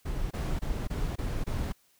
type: noise bursts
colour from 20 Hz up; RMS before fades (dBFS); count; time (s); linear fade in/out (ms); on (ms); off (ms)
brown; -31; 6; 0.05-1.725; 10; 260; 23
effects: white hiss -66 dBFS RMS until 1.99 s